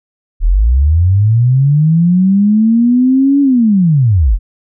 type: linear two-way sweep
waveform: sine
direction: up then down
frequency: 35.57 to 284.7 to 35.57 Hz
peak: -6 dBFS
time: 0.4-4.39 s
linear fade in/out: 50 ms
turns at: 3.41 s
effects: none